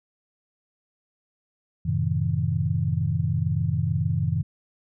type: chord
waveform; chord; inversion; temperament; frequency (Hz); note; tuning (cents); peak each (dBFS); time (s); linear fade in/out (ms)
sine; F# diminished seventh; none; just; 92.5 / 111 / 133.2 / 159.84; F#2 / A2 / C3 / Eb3; 0 / +16 / +31 / +47; -27 / -28 / -27 / -26; 1.85-4.43; 10
effects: none